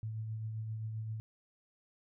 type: tone with tremolo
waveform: sine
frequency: 110 Hz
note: A2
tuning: in tune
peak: -35 dBFS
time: 0.03-1.2 s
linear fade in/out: 0 ms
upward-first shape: triangle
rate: 7.6 Hz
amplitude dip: 35%
effects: none